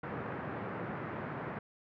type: band-pass noise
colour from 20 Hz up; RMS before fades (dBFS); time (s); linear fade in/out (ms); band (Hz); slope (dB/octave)
pink; -40; 0.03-1.59; 5; 110 to 1800; 24
effects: none